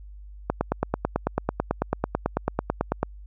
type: click train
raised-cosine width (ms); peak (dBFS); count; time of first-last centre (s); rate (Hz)
1; -8; 24; 0.5-3.03; 9.09
effects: added 50 Hz sine -40 dBFS peak until 3.26 s